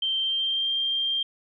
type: tone with pitch glide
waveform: sine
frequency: 3136 to 3183 Hz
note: G7 to G7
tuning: 0 to +26 cents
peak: -23 dBFS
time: 0.02-1.23 s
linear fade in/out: 5 ms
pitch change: +26 cents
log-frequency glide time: 0.2-0.71 s
effects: none